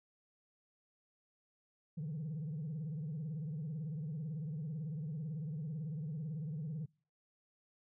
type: tone with vibrato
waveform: sine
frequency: 153.7 Hz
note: D#3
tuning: 21 cents flat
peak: -36 dBFS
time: 1.97-6.86 s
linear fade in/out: 10 ms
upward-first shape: triangle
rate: 18 Hz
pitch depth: 200 cents each way
effects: noise-tail reverb RT60 0.4 s tail -26 dB re dry + tanh soft clip ceiling -36 dBFS